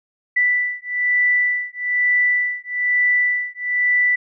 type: beating tone pair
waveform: sine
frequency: 1975.5 / 1976.6 Hz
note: B6 / B6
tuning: 0 / +1 cents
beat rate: 1.1 Hz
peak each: -19 dBFS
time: 0.36-4.16 s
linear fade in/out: 10 ms
effects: none